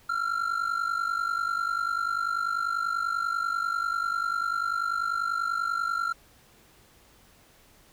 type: ring-modulated tone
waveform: triangle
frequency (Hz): 1371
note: F6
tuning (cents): -32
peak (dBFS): -21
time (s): 0.09-6.13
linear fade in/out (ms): 5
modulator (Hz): 25.1
effects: pink hiss -58 dBFS RMS until 7.92 s